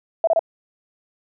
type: tone bursts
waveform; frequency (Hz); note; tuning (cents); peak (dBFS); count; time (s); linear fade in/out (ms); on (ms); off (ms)
sine; 659.3; E5; 0; -13; 3; 0.24-0.393; 2; 33; 27
effects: none